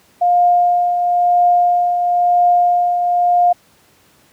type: tone with tremolo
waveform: sine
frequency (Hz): 707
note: F5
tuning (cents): +21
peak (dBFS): -8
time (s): 0.21-3.53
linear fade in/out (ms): 10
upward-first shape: triangle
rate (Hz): 0.99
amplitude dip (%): 50
effects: pink hiss -52 dBFS RMS until 4.32 s + high-pass 100 Hz 12 dB/octave